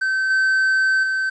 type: tone with level steps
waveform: triangle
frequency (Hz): 1542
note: G6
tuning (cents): -29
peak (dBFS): -16 / -13 / -17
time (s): 0.01-1.3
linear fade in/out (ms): 10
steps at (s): 0.3 / 1.03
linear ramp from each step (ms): 5
effects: resampled to 22050 Hz + 9-bit